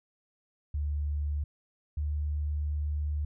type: tone pair in turn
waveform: sine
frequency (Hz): 73.42 / 74.32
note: D2 / D2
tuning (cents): 0 / +21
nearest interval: unison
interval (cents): 21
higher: second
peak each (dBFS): -28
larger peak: neither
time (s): 0.74-1.44 / 1.97-3.25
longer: second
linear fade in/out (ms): 5
effects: none